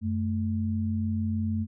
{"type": "tone pair together", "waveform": "sine", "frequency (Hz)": [92.79, 219.3], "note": ["F#2", "A3"], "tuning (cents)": [5, -6], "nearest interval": "octave + minor third", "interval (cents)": 1489, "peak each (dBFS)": -28, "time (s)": [0.01, 1.67], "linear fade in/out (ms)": 50, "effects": []}